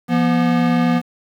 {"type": "tone pair together", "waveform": "square", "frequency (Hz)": [171.26, 242.2], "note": ["F3", "B3"], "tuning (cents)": [-34, -34], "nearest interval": "tritone", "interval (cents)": 600, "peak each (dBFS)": [-19, -16], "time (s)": [0.08, 1.02], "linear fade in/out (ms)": 50, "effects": ["low-pass 3000 Hz 12 dB/octave", "7-bit"]}